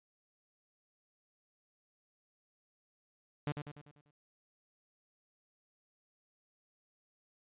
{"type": "tone with echo", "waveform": "sawtooth", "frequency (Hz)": 146.83, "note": "D3", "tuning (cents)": 0, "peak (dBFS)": -29, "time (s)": [3.47, 3.52], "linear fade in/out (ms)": 0, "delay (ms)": 98, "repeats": 6, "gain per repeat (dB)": -6, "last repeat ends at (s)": 4.108, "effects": ["resampled to 8000 Hz"]}